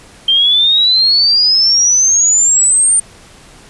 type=exponential sweep; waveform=sine; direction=up; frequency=3136 to 9030 Hz; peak=-7 dBFS; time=0.28-3 s; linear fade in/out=5 ms; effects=pink hiss -40 dBFS RMS until 3.69 s + resampled to 24000 Hz